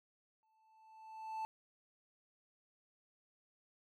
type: tone with exponential growth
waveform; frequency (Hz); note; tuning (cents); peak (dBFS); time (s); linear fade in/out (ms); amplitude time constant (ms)
triangle; 880; A5; 0; -35; 0.43-1.45; 0; 220
effects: none